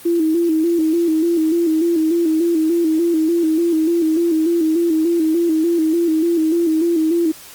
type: tone with vibrato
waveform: sine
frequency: 328.6 Hz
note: E4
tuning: 5 cents flat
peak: -13 dBFS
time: 0.05-7.32 s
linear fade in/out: 10 ms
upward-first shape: square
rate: 3.4 Hz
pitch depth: 65 cents each way
effects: white hiss -39 dBFS RMS until 7.54 s + Opus 24 kbps